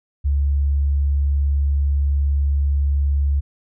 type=tone; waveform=sine; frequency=70.6 Hz; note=C#2; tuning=32 cents sharp; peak=-15 dBFS; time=0.24-3.41 s; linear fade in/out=20 ms; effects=none